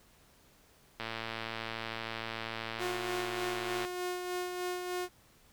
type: click train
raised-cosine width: 0.3 ms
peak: -21 dBFS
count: 323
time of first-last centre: 1-3.85 s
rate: 113 Hz
type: tone with tremolo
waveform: sawtooth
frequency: 360 Hz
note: F#4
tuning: 47 cents flat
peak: -29 dBFS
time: 2.78-5.09 s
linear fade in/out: 50 ms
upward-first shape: sine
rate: 3.3 Hz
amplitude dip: 40%
effects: pink hiss -63 dBFS RMS until 5.52 s